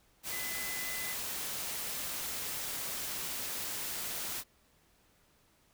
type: tone in noise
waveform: sine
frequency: 2016 Hz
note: B6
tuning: 35 cents sharp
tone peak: -41 dBFS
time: 0.29-1.16 s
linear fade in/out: 50 ms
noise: white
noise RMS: -38 dBFS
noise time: 0.23-4.44 s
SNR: -6 dB
effects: pink hiss -68 dBFS RMS until 5.73 s